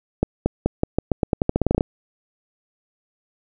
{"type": "accelerating click train", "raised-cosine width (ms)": 2, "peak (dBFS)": -4, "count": 17, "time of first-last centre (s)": [0.23, 1.809], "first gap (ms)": 230, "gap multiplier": 0.87, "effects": []}